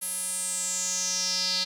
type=tone with band-pass filter sweep; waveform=square; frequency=183.9 Hz; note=F#3; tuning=10 cents flat; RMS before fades=-29 dBFS; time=0.01-1.65 s; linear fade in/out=20 ms; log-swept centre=11000 to 4400 Hz; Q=6.1; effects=none